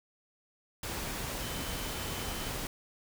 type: tone in noise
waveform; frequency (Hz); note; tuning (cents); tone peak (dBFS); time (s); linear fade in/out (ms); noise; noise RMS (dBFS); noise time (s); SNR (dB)
sine; 3049; G7; -49; -47; 1.41-2.49; 2; pink; -37; 0.83-2.67; -13
effects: none